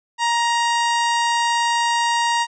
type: harmonic tone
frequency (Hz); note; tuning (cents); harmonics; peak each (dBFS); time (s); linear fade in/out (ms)
939; A#5; +12; 1 / 2 / 3 / 4 / 5 / 6 / 7 / 8 / 9; -18 / -24 / -28 / -30 / -32 / -34 / -35 / -36 / -37; 0.18-2.47; 50
effects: none